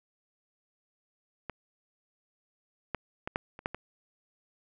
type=clicks; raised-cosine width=0.5 ms; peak=-21 / -16 / -19 / -14 / -29 / -15 / -22 dBFS; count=7; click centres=1.497 / 2.947 / 3.275 / 3.359 / 3.591 / 3.659 / 3.746 s; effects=none